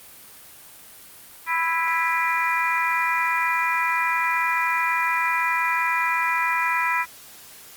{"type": "harmonic tone with a mistuned harmonic", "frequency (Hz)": 329.6, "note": "E4", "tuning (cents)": 0, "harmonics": [3, 4, 5, 6, 7], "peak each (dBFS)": [-24, -28, -30, -25, -27], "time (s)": [1.46, 7.06], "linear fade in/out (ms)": 50, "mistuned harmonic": 7, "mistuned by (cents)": 69, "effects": ["white hiss -45 dBFS RMS until 7.76 s", "Opus 32 kbps"]}